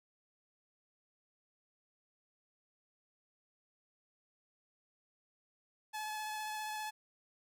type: tone with vibrato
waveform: sawtooth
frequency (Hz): 857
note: A5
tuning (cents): -46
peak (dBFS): -35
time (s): 5.93-6.91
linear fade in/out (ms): 20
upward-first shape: triangle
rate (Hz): 15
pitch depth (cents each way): 16
effects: none